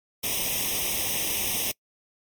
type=noise with comb filter; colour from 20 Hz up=white; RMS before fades=-27 dBFS; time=0.23-1.72 s; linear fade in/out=10 ms; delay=0.34 ms; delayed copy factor=+0.9; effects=noise-tail reverb RT60 0.1 s tail -26 dB re dry + MP3 96 kbps